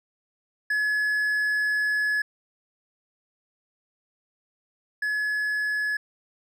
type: tone pair in turn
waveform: triangle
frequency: 1700 / 1700 Hz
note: G#6 / G#6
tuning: +40 / +40 cents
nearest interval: unison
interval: 0 cents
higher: neither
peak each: -20 / -22 dBFS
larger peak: first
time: 0.7-2.22 / 5.02-5.97 s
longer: first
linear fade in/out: 5 ms
effects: none